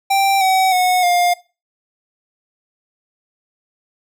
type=tone with pitch steps; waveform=square; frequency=784 / 757.3 / 731.5 / 706.6 Hz; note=G5 / F#5 / F#5 / F5; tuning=0 / +40 / -20 / +20 cents; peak=-13 dBFS; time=0.1-1.34 s; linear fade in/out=10 ms; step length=310 ms; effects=noise-tail reverb RT60 0.3 s tail -20 dB re dry